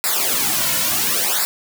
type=noise with flanger; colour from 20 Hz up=white; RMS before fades=-19 dBFS; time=0.04-1.45 s; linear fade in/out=0 ms; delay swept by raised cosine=0.32 to 2.52 ms; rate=0.71 Hz; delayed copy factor=-0.9; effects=none